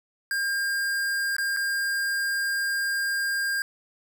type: tone with dropouts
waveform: square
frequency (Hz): 1606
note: G6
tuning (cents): +41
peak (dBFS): -25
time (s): 0.31-3.62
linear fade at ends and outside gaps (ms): 1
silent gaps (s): 1.366-1.383 / 1.565-1.57
effects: none

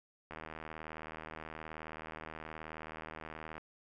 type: click train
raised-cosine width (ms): 0.5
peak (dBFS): -29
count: 259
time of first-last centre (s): 0.31-3.58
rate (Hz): 78.9
effects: none

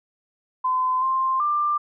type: tone with pitch steps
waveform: sine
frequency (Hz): 1023 / 1051 / 1188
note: C6 / C6 / D6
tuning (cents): -39 / +7 / +20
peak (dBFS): -19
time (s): 0.64-1.78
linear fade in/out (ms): 10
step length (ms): 380
effects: none

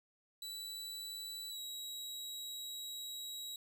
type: tone with pitch glide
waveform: sawtooth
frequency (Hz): 3951 to 3854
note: B7 to B7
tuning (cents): 0 to -43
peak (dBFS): -40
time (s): 0.42-3.56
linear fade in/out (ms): 2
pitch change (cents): -43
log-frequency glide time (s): 1.5-1.59
effects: none

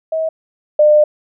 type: tone pair in turn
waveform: sine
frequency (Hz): 640 / 601.6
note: D#5 / D5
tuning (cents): +49 / +42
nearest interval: minor second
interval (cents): 107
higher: first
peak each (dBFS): -15 / -6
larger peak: second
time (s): 0.12-0.29 / 0.79-1.04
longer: second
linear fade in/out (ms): 5
effects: none

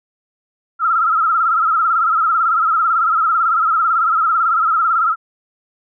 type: tone with vibrato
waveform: sine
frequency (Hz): 1318.5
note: E6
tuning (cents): 0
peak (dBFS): -12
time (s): 0.79-5.16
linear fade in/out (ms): 50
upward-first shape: sine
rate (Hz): 18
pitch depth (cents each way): 90
effects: none

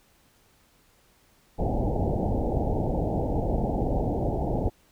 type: low-pass noise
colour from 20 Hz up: pink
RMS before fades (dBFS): -26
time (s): 1.58-4.7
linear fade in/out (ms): 20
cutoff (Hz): 850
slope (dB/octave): 96
effects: pink hiss -62 dBFS RMS until 4.91 s

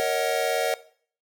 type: chord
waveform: square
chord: D# minor seventh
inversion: second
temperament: equal with one note detuned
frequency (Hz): 466.2 / 554.4 / 631.7 / 740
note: A#4 / C#5 / D#5 / F#5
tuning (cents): 0 / 0 / +26 / 0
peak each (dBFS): -29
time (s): 0-0.74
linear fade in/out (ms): 0
effects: noise-tail reverb RT60 0.5 s tail -17 dB re dry

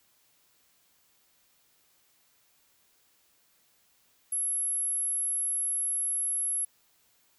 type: tone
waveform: sine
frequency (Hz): 11175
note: F9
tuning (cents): 0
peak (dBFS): -27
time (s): 4.32-6.65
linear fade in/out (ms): 5
effects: white hiss -67 dBFS RMS until 7.38 s

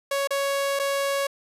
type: tone with dropouts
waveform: sawtooth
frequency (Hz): 556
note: C#5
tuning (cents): +5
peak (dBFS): -19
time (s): 0.11-1.27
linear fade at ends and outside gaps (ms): 5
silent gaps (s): 0.274-0.306 / 0.792-0.796
effects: resampled to 32000 Hz

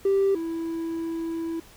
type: tone pair in turn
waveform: triangle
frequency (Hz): 392 / 329.6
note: G4 / E4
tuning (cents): 0 / 0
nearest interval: minor third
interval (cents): 300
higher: first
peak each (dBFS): -15 / -25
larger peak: first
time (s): 0.05-0.35 / 0.35-1.6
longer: second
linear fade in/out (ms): 5
effects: tanh soft clip ceiling -15 dBFS + pink hiss -51 dBFS RMS until 1.76 s

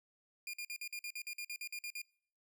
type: tone bursts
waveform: sawtooth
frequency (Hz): 2415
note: D7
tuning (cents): +48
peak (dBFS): -37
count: 14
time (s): 0.47-2.017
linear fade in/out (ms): 2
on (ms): 65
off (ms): 49
effects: noise-tail reverb RT60 0.6 s tail -26 dB re dry

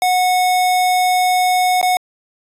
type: tone with dropouts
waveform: square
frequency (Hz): 732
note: F#5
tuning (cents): -19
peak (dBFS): -13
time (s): 0.02-1.97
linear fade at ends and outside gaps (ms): 1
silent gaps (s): 1.814-1.828
effects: resampled to 32000 Hz

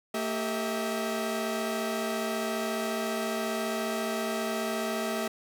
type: tone cluster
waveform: sawtooth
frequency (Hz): 226.2 / 393.3 / 644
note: A3 / G4 / E5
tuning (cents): +48 / +6 / -41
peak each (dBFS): -29 / -31 / -29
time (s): 0.14-5.28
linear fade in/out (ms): 5
effects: none

